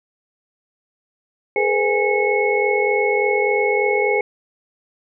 sine tone cluster, 417.5 / 460.9 / 506 / 827 / 2191 Hz, G#4 / A#4 / B4 / G#5 / C#7, +9 / -20 / +42 / -8 / -21 cents, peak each -19 / -26 / -22 / -24 / -21 dBFS, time 1.56-4.21 s, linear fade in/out 2 ms, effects none

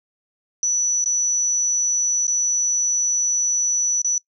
sine tone with dropouts, 5930 Hz, F#8, 3 cents sharp, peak -17 dBFS, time 0.63-4.18 s, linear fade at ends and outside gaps 1 ms, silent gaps 1.042-1.059 / 2.269-2.279 / 4.018-4.046 s, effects noise-tail reverb RT60 0.1 s tail -23 dB re dry

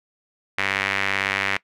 sawtooth tone with band-pass filter, 98 Hz, G2, in tune, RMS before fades -24 dBFS, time 0.58-1.57 s, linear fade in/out 5 ms, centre 2100 Hz, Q 2.6, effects noise-tail reverb RT60 0.1 s tail -21 dB re dry

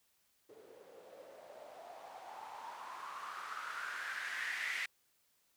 violet noise with low-pass filter sweep, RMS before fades -45 dBFS, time 0.49-4.86 s, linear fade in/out 5 ms, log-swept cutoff 410 to 2100 Hz, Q 5.8, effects white hiss -75 dBFS RMS until 5.56 s

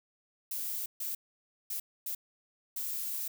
violet noise bursts at uneven times, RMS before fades -36 dBFS, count 5, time 0.51-0.86 / 1-1.15 / 1.7-1.8 / 2.06-2.15 / 2.76-3.28 s, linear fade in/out 5 ms, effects none

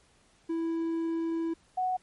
triangle / sine tone pair in turn, 329.6 / 739.9 Hz, E4 / F#5, 0 / 0 cents, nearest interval octave + major second, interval 1400 cents, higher second, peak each -26 dBFS, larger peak neither, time 0.49-1.54 / 1.77-1.97 s, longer first, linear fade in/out 10 ms, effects pink hiss -64 dBFS RMS until 2.02 s + MP3 48 kbps

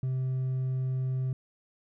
sine tone with hard clipping, 130 Hz, C3, 11 cents flat, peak -28 dBFS, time 0.03-1.33 s, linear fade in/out 2 ms, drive 2 dB, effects none

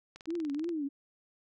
click train, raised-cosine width 0.2 ms, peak -31 dBFS, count 12, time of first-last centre 0.16-0.691 s, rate 20.7 Hz
sine tone with vibrato, 310.7 Hz, D#4, 2 cents flat, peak -31 dBFS, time 0.27-0.89 s, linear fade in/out 20 ms, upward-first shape triangle, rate 3 Hz, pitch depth 220 cents each way
effects none

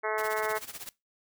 harmonic tone, 216.1 Hz, A3, 31 cents flat, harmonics 2 / 3 / 4 / 5 / 6 / 7 / 8 / 9 / 10, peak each -33 / -35 / -36 / -37 / -38 / -38 / -39 / -40 / -40 dBFS, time 0.03-0.59 s, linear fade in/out 20 ms
white noise with tremolo, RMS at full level -39 dBFS, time 0.18-0.89 s, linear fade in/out 0 ms, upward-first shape sine, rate 16 Hz, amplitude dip 85%
effects noise-tail reverb RT60 0.2 s tail -21 dB re dry

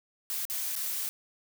blue noise with dropouts, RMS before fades -33 dBFS, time 0.3-1.09 s, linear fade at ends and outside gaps 0 ms, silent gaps 0.452-0.499 / 0.754-0.762 s, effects none

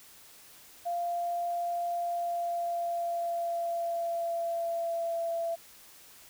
sine tone with pitch glide, 694 to 671.5 Hz, F5 to E5, -11 to +32 cents, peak -29 dBFS, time 0.85-5.56 s, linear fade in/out 20 ms, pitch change -57 cents, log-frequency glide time 1.96-5.19 s, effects white hiss -54 dBFS RMS until 6.29 s

